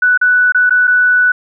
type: tone with dropouts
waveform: sine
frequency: 1484 Hz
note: F#6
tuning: 5 cents sharp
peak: -7 dBFS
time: 0.02-1.32 s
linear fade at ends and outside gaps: 5 ms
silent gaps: 0.176-0.213 / 0.522-0.546 / 0.696-0.706 / 0.872-0.876 s
effects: none